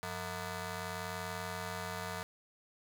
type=ring-modulated tone; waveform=10% pulse; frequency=274.2 Hz; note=C#4; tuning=19 cents flat; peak=-27 dBFS; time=0.03-2.23 s; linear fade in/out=0 ms; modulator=371 Hz; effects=9-bit